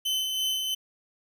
40% pulse tone with tremolo, 3047 Hz, G7, 50 cents flat, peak -24 dBFS, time 0.05-0.75 s, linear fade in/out 10 ms, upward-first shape sine, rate 3 Hz, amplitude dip 35%, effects none

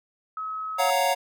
sine tone, 1282 Hz, E6, 49 cents flat, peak -29 dBFS, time 0.37-0.9 s, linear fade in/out 2 ms
square chord, Gb major seventh, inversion second, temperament equal, 554.4 / 698.5 / 740 / 932.3 Hz, Db5 / F5 / Gb5 / Bb5, 0 / 0 / 0 / 0 cents, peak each -27 dBFS, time 0.78-1.15 s, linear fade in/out 20 ms
effects none

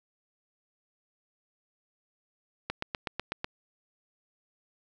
click train, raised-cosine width 0.3 ms, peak -15 dBFS, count 7, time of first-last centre 2.7-3.444 s, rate 8.06 Hz, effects none

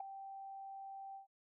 sine tone with ADSR envelope, 781 Hz, G5, 7 cents flat, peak -35 dBFS, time 0-1.27 s, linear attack 6 ms, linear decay 4 ms, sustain -11 dB, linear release 120 ms, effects noise-tail reverb RT60 0.2 s tail -20 dB re dry + tanh soft clip ceiling -31 dBFS

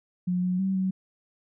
sine tone with pitch steps, 179.9 / 181.9 / 191.6 / 188.3 Hz, F#3 / F#3 / G3 / F#3, -48 / -29 / -39 / +31 cents, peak -23 dBFS, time 0.27-0.91 s, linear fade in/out 10 ms, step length 160 ms, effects none

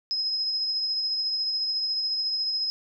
sine tone with tremolo, 5110 Hz, D#8, 45 cents sharp, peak -23 dBFS, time 0.11-2.7 s, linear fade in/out 0 ms, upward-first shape triangle, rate 14 Hz, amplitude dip 35%, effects none

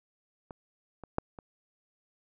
clicks, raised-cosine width 1 ms, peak -28 / -29 / -13 / -30 dBFS, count 4, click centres 0.508 / 1.037 / 1.184 / 1.388 s, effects none

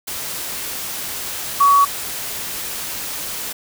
sine tone in noise, 1128 Hz, C#6, 30 cents sharp, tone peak -9 dBFS, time 1.6-1.85 s, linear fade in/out 10 ms, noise white, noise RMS -27 dBFS, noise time 0.07-3.53 s, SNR +15 dB, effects none

